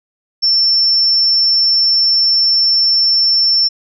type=tone; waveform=sine; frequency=5390 Hz; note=E8; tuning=38 cents sharp; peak=-9 dBFS; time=0.42-3.69 s; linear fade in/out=20 ms; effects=none